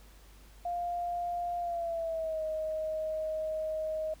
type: tone with pitch glide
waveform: sine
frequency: 700 to 627.2 Hz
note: F5 to D#5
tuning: +4 to +14 cents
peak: -31 dBFS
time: 0.65-4.14 s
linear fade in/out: 5 ms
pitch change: -190 cents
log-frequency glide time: 1.59-2.43 s
effects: added 50 Hz sine -53 dBFS peak until 4.2 s + pink hiss -60 dBFS RMS until 4.2 s